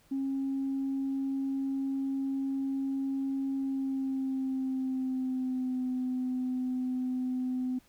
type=tone with pitch glide; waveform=sine; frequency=271 to 254.3 Hz; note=C#4 to C4; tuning=-39 to -49 cents; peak=-28 dBFS; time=0.11-7.79 s; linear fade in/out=10 ms; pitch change=-110 cents; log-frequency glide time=3.56-5.84 s; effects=tanh soft clip ceiling -25 dBFS + pink hiss -64 dBFS RMS until 7.88 s